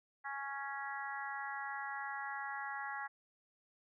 harmonic tone, 277.2 Hz, C#4, in tune, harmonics 3 / 4 / 5 / 6 / 7, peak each -44 / -47 / -48 / -45 / -47 dBFS, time 0.24-3.08 s, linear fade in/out 20 ms, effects none

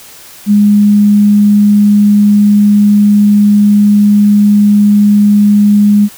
sine tone, 206.2 Hz, G#3, 12 cents flat, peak -3 dBFS, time 0.46-6.09 s, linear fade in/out 50 ms, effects white hiss -34 dBFS RMS until 6.17 s

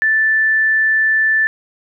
sine tone, 1760 Hz, A6, in tune, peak -11 dBFS, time 0.02-1.47 s, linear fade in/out 0 ms, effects none

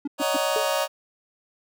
triangle tone bursts, 285.1 Hz, C#4, 49 cents sharp, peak -23 dBFS, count 3, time 0.05-0.368 s, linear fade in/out 5 ms, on 26 ms, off 120 ms
sawtooth chord, D# minor seventh, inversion third, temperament just, 560 / 622.3 / 746.7 / 933.4 Hz, C#5 / D#5 / F#5 / A#5, +18 / 0 / +16 / +2 cents, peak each -22 / -22 / -28 / -26 dBFS, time 0.18-0.88 s, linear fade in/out 50 ms
sine tone with exponential decay, 435 Hz, A4, 20 cents flat, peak -22 dBFS, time 0.56-0.72 s, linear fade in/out 2 ms, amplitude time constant 34 ms
effects none

